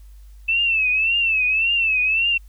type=tone with vibrato; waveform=sine; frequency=2637 Hz; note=E7; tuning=in tune; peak=-16 dBFS; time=0.48-2.38 s; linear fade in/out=10 ms; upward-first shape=triangle; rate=1.8 Hz; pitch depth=120 cents each way; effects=added 50 Hz sine -40 dBFS peak until 2.48 s + white hiss -61 dBFS RMS until 2.48 s